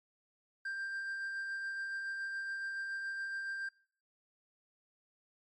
triangle tone with tremolo, 1583 Hz, G6, 17 cents sharp, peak -34 dBFS, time 0.65-3.69 s, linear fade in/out 5 ms, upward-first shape sine, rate 7.1 Hz, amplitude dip 25%, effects noise-tail reverb RT60 0.5 s tail -22 dB re dry + MP3 48 kbps

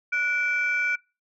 sine tone pair together, 1466.5 / 2328 Hz, F#6 / D7, -16 / -16 cents, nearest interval minor sixth, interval 800 cents, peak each -24 dBFS, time 0.12-0.96 s, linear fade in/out 10 ms, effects noise-tail reverb RT60 0.3 s tail -25 dB re dry + tanh soft clip ceiling -16 dBFS

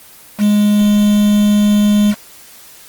triangle tone with quantisation, 207.7 Hz, G#3, in tune, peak -6 dBFS, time 0.38-2.15 s, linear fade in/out 50 ms, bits 4, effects white hiss -40 dBFS RMS until 2.88 s + Opus 24 kbps

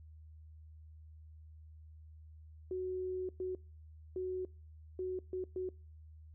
sine tone bursts at uneven times, 370 Hz, F#4, in tune, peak -35 dBFS, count 6, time 2.71-3.29 / 3.4-3.55 / 4.16-4.45 / 4.99-5.19 / 5.33-5.44 / 5.56-5.69 s, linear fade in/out 2 ms, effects noise-tail reverb RT60 0.4 s tail -26 dB re dry + added 78 Hz sine -52 dBFS peak until 6.34 s

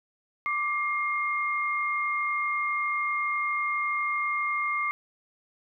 sine tone pair together, 1174.7 / 2127 Hz, D6 / C7, 0 / +28 cents, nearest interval minor seventh, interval 1028 cents, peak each -28 dBFS, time 0.46-4.91 s, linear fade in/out 0 ms, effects none

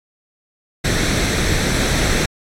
pink noise with comb filter, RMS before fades -17 dBFS, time 0.84-2.26 s, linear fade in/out 10 ms, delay 0.51 ms, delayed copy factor +0.5, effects low-pass 8000 Hz 12 dB/octave + AAC 64 kbps

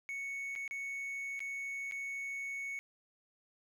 triangle tone with dropouts, 2217 Hz, C#7, in tune, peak -36 dBFS, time 0.09-2.79 s, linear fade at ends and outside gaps 0 ms, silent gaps 0.553-0.56 / 0.678-0.71 / 1.393-1.404 / 1.912-1.921 s, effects none

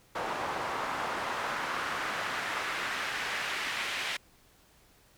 pink noise with band-pass filter sweep, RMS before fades -34 dBFS, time 0.15-4.17 s, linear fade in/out 5 ms, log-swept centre 880 to 2400 Hz, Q 1.3, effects pink hiss -62 dBFS RMS until 5.17 s

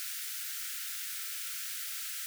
white high-pass noise, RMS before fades -39 dBFS, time 0-2.26 s, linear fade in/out 0 ms, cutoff 1300 Hz, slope 96 dB/octave, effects none

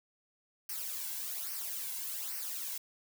blue noise with flanger, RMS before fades -39 dBFS, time 0.69-2.78 s, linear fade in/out 5 ms, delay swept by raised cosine 0.27 to 1.67 ms, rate 1.2 Hz, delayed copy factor -0.7, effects none

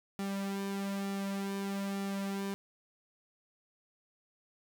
sawtooth tone with flanger, 197.2 Hz, G3, 11 cents sharp, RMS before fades -36 dBFS, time 0.19-2.54 s, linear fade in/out 0 ms, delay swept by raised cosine 1.9 to 3.6 ms, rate 1.1 Hz, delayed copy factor -0.65, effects none

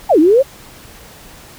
sine exponential two-way sweep, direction down then up, 899 to 293.7 to 573 Hz, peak -6 dBFS, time 0.09-0.43 s, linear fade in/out 20 ms, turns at 0.19 s, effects pink hiss -39 dBFS RMS until 1.58 s

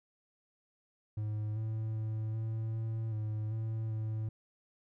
triangle tone with pitch steps, 106.7 / 110.1 / 109.4 / 111.3 / 111.9 / 107.7 / 111.1 / 109.4 Hz, G#2 / A2 / A2 / A2 / A2 / A2 / A2 / A2, +47 / +2 / -9 / +20 / +30 / -37 / +17 / -9 cents, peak -31 dBFS, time 1.17-4.29 s, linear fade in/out 5 ms, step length 390 ms, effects none

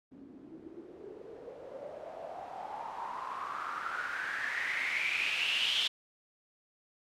blue noise with low-pass filter sweep, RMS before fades -37 dBFS, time 0.11-5.88 s, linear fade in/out 10 ms, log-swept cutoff 260 to 3300 Hz, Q 7.6, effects none

